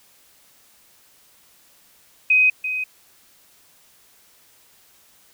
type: tone with echo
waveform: sine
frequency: 2514 Hz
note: D#7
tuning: 17 cents sharp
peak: -12 dBFS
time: 2.3-2.5 s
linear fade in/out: 5 ms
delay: 340 ms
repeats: 1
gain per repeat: -10 dB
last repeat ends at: 2.84 s
effects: white hiss -55 dBFS RMS until 5.33 s